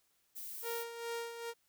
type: noise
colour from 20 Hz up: violet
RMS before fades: -45 dBFS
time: 0.35-0.84 s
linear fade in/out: 20 ms
type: tone with tremolo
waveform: sawtooth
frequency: 466.2 Hz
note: A#4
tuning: in tune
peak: -33 dBFS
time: 0.62-1.54 s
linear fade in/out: 50 ms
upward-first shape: sine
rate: 2.4 Hz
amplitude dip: 60%
effects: white hiss -75 dBFS RMS until 1.68 s